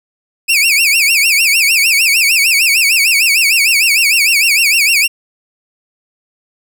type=tone with vibrato; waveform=sawtooth; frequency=2475 Hz; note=D#7; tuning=10 cents flat; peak=-5 dBFS; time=0.48-5.08 s; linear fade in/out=20 ms; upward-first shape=sine; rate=6.6 Hz; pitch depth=200 cents each way; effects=none